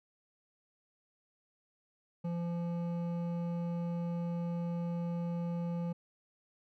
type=tone with hard clipping; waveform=triangle; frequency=171.5 Hz; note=F3; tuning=31 cents flat; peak=-35 dBFS; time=2.24-5.93 s; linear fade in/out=10 ms; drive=14 dB; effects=none